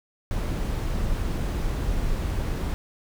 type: noise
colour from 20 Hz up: brown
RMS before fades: -26 dBFS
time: 0.31-2.74 s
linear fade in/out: 0 ms
effects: none